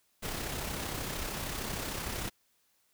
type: noise with amplitude modulation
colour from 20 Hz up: pink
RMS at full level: -35 dBFS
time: 0.22-2.3 s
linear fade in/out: 20 ms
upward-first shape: sine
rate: 33.1 Hz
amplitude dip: 40%
effects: white hiss -72 dBFS RMS until 2.93 s